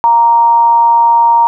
sine tone with amplitude modulation, 932.3 Hz, A#5, in tune, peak -3 dBFS, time 0.04-1.47 s, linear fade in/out 0 ms, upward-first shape sine, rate 232 Hz, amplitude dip 35%, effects none

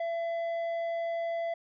sine tone with tanh clipping, 672 Hz, E5, 33 cents sharp, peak -31 dBFS, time 0-1.54 s, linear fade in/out 5 ms, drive 7 dB, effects none

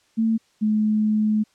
sine tone pair in turn, 224 / 214.1 Hz, A3 / A3, +31 / -47 cents, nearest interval minor second, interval 78 cents, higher first, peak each -17 dBFS, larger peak neither, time 0.17-0.38 / 0.61-1.44 s, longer second, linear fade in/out 20 ms, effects white hiss -62 dBFS RMS until 1.54 s + low-pass 7000 Hz 12 dB/octave

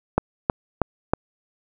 click train, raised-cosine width 1 ms, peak -3 dBFS, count 4, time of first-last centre 0.18-1.135 s, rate 3.14 Hz, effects none

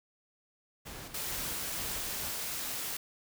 pink noise with tremolo, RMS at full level -44 dBFS, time 0.85-2.32 s, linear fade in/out 20 ms, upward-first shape square, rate 2.2 Hz, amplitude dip 45%
white noise, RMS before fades -37 dBFS, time 1.14-2.97 s, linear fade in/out 5 ms
effects none

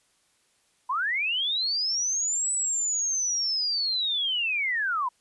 sine linear two-way sweep, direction up then down, 952 to 7980 to 952 Hz, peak -24 dBFS, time 0.89-5.09 s, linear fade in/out 10 ms, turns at 2.52 s, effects white hiss -67 dBFS RMS until 5.2 s + resampled to 24000 Hz

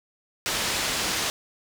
white low-pass noise, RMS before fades -27 dBFS, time 0.46-1.3 s, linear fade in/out 0 ms, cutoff 6000 Hz, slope 12 dB/octave, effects none

